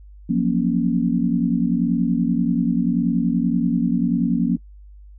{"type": "chord", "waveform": "sine", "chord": "Gb major seventh", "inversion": "third", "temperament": "equal with one note detuned", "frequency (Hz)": [174.61, 185, 235.4, 277.2], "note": ["F3", "Gb3", "Bb3", "Db4"], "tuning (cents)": [0, 0, 17, 0], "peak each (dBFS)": [-22, -25, -20, -23], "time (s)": [0.29, 4.57], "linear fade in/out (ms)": 10, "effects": ["noise-tail reverb RT60 0.1 s tail -25 dB re dry", "added 50 Hz sine -40 dBFS peak until 5.18 s"]}